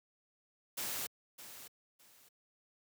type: noise with echo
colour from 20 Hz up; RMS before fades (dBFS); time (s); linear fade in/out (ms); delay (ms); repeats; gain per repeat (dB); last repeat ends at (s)
white; -39; 0.77-1.07; 10; 610; 2; -12; 2.29
effects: high-pass 80 Hz 12 dB/octave